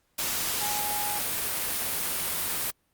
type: tone in noise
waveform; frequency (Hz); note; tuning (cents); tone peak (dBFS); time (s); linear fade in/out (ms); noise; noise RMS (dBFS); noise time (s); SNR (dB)
sine; 830.6; G#5; 0; -32; 0.61-1.19; 10; white; -29; 0.18-2.71; -6
effects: pink hiss -71 dBFS RMS until 2.93 s + Opus 48 kbps